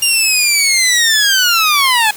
15% pulse linear sweep, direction down, 2822 to 830.6 Hz, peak -3 dBFS, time 0.02-2.11 s, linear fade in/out 5 ms, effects white hiss -32 dBFS RMS until 2.16 s

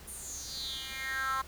10% pulse tone with high-pass filter sweep, 265.9 Hz, C4, 28 cents sharp, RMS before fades -37 dBFS, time 0.07-1.42 s, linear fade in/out 10 ms, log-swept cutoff 10000 to 1100 Hz, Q 5.7, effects added 65 Hz sine -53 dBFS peak until 1.47 s + pink hiss -52 dBFS RMS until 1.47 s

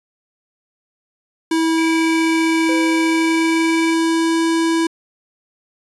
square tone with pitch glide, 325.1 to 328.9 Hz, E4 to E4, -24 to -4 cents, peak -15 dBFS, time 1.51-4.87 s, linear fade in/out 5 ms, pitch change +20 cents, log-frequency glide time 3.02-4.43 s
triangle tone, 2311 Hz, D7, 28 cents flat, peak -22 dBFS, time 1.77-3.94 s, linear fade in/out 10 ms
triangle tone with exponential decay, 510 Hz, C5, 44 cents flat, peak -20 dBFS, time 2.69-3.89 s, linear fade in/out 0 ms, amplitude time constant 260 ms
effects resampled to 24000 Hz

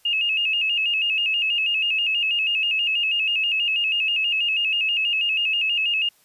sine tone with vibrato, 2708 Hz, E7, 46 cents sharp, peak -19 dBFS, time 0.05-6.09 s, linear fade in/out 5 ms, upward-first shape square, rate 6.2 Hz, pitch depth 78 cents each way, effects white hiss -59 dBFS RMS until 6.24 s + resampled to 32000 Hz

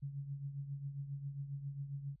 sine tone with tremolo, 140 Hz, C#3, 18 cents sharp, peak -37 dBFS, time 0.02-2.16 s, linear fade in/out 10 ms, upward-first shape triangle, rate 7.4 Hz, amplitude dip 70%, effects added 49 Hz sine -67 dBFS peak until 2.2 s

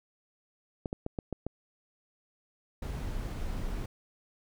clicks, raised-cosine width 2 ms, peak -20 dBFS, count 6, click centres 0.858 / 0.929 / 1.064 / 1.188 / 1.327 / 1.466 s
brown noise, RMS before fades -35 dBFS, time 2.82-3.86 s, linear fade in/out 5 ms
effects none

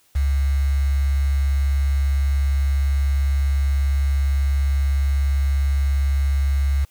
sine tone with quantisation, 69.3 Hz, C#2, in tune, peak -16 dBFS, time 0.15-6.85 s, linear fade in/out 10 ms, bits 6, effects white hiss -59 dBFS RMS until 6.9 s

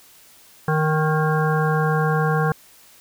harmonic tone with a mistuned harmonic, 155.56 Hz, D#3, in tune, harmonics 1 / 3 / 5 / 7 / 9 / 10, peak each -19 / -24 / -26 / -27 / -29 / -29 dBFS, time 0.68-2.52 s, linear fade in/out 2 ms, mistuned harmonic 10, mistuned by +60 cents, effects white hiss -50 dBFS RMS until 3 s

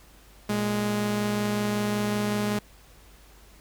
sawtooth tone pair together, 116.54 / 207.7 Hz, A#2 / G#3, 0 / 0 cents, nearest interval minor seventh, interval 1000 cents, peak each -29 / -21 dBFS, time 0.49-2.59 s, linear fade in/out 5 ms, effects added 50 Hz sine -53 dBFS peak until 3.6 s + pink hiss -55 dBFS RMS until 3.6 s

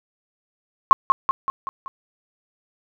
sine tone with echo, 1079 Hz, C#6, 47 cents flat, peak -5 dBFS, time 0.91-0.93 s, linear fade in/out 0 ms, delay 190 ms, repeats 5, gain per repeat -5 dB, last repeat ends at 1.88 s, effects none

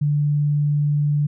sine tone, 146.83 Hz, D3, in tune, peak -16 dBFS, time 0.01-1.27 s, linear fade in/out 10 ms, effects none

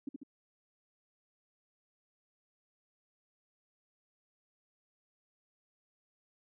sine tone with echo, 277.2 Hz, C#4, in tune, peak -35 dBFS, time 0.07-0.09 s, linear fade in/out 5 ms, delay 72 ms, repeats 2, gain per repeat -4 dB, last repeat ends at 0.234 s, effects none

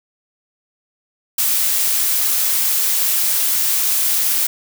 blue noise, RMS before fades -17 dBFS, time 1.38-4.47 s, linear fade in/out 5 ms, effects none

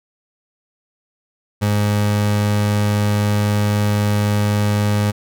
30% pulse tone, 103.83 Hz, G#2, in tune, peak -12 dBFS, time 1.61-5.12 s, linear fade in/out 20 ms, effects none

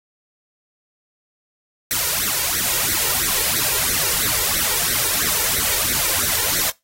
white noise with flanger, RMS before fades -20 dBFS, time 1.91-6.7 s, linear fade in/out 0 ms, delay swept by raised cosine 0.49 to 2.19 ms, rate 3 Hz, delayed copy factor +0.95, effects noise-tail reverb RT60 0.2 s tail -21 dB re dry + AAC 48 kbps

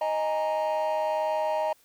triangle chord, D# suspended fourth, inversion none, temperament equal, 622.3 / 830.6 / 932.3 Hz, D#5 / G#5 / A#5, 0 / 0 / 0 cents, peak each -24 / -29 / -27 dBFS, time 0.01-1.73 s, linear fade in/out 5 ms, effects tanh soft clip ceiling -18 dBFS + white hiss -62 dBFS RMS until 1.84 s

